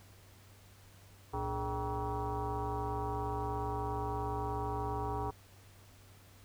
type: tone with frequency modulation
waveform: sine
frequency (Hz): 420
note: G#4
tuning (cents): +19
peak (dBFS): -33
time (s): 1.33-5.31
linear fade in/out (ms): 10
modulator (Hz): 178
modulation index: 3.7
effects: added 97 Hz sine -58 dBFS peak until 6.44 s + pink hiss -61 dBFS RMS until 6.44 s